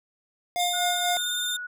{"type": "tone with tremolo", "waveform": "square", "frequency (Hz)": 708, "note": "F5", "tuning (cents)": 23, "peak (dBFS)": -24, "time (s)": [0.56, 1.17], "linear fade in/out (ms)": 0, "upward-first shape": "sine", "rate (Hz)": 4.1, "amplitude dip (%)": 55}
{"type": "tone with vibrato", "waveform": "sawtooth", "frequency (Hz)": 3609, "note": "A7", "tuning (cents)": 43, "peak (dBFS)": -24, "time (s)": [0.59, 1.57], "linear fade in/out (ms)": 10, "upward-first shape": "sine", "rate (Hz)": 18, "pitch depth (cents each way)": 18}
{"type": "tone with pitch glide", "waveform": "sine", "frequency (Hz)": [1451, 1464.5], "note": ["F#6", "F#6"], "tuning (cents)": [-34, -18], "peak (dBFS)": -32, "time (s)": [0.73, 1.67], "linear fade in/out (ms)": 10, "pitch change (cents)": 16, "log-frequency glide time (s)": [1.07, 1.55]}
{"effects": []}